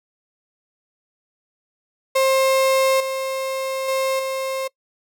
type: tone with level steps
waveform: 35% pulse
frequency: 531 Hz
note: C5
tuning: 25 cents sharp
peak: -13 / -21 / -17 / -21 dBFS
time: 2.15-4.68 s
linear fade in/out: 10 ms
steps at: 3 / 3.88 / 4.19 s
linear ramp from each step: 5 ms
effects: noise-tail reverb RT60 0.1 s tail -24 dB re dry